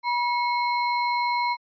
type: tone with sample-and-hold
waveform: sine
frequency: 967 Hz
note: B5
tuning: 37 cents flat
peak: -21 dBFS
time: 0.03-1.57 s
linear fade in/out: 50 ms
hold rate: 3150 Hz
effects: resampled to 11025 Hz